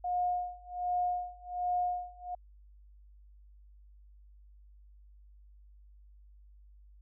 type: tone with tremolo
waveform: sine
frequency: 717 Hz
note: F5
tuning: 45 cents sharp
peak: -27 dBFS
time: 0.04-2.35 s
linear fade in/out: 5 ms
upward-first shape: sine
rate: 1.3 Hz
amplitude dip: 95%
effects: added 50 Hz sine -54 dBFS peak until 7.01 s